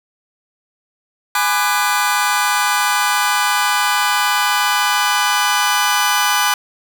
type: chord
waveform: sawtooth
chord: G# half-diminished seventh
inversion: none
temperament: just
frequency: 830.6 / 996.7 / 1196.1 / 1495.1 Hz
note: G#5 / B5 / D6 / F#6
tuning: 0 / +16 / +31 / +18 cents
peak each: -16 dBFS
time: 1.35-6.54 s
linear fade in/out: 2 ms
effects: none